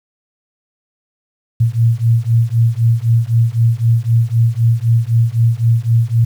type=beating tone pair; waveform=sine; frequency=113.7 / 117.6 Hz; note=A#2 / A#2; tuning=-43 / +16 cents; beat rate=3.9 Hz; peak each=-13 dBFS; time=1.6-6.25 s; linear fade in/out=10 ms; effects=7-bit